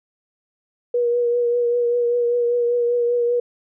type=tone with vibrato; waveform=sine; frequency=479.7 Hz; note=A#4; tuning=50 cents sharp; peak=-16 dBFS; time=0.94-3.4 s; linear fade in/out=5 ms; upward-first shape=triangle; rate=5.1 Hz; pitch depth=27 cents each way; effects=none